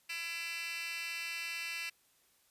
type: tone with high-pass filter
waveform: 10% pulse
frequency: 335.3 Hz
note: E4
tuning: 30 cents sharp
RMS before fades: -40 dBFS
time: 0.09-1.9 s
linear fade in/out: 10 ms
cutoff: 2700 Hz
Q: 4.9
effects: white hiss -70 dBFS RMS until 2.5 s + resampled to 32000 Hz